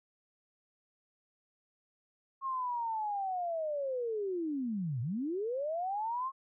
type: linear two-way sweep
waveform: sine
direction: down then up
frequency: 1087 to 110.9 to 1087 Hz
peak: -32 dBFS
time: 2.41-6.32 s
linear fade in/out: 50 ms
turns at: 5.01 s
effects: none